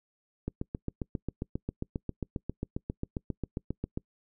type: click train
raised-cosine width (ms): 3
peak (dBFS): -19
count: 27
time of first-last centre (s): 0.48-3.975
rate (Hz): 7.44
effects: noise-tail reverb RT60 0.1 s tail -26 dB re dry